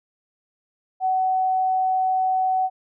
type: tone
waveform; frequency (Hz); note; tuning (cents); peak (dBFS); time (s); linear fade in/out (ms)
sine; 751; F#5; +26; -18; 1-2.7; 50
effects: none